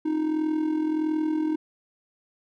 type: tone with amplitude modulation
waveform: triangle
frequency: 311.1 Hz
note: D#4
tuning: in tune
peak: -18 dBFS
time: 0.05-1.56 s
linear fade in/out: 10 ms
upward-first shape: sine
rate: 41.5 Hz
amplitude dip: 60%
effects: none